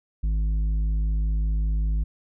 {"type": "tone with tanh clipping", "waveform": "sine", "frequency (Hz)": 52.6, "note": "G#1", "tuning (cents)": 23, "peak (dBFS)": -22, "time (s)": [0.23, 2.04], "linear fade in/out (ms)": 10, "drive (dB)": 7, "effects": []}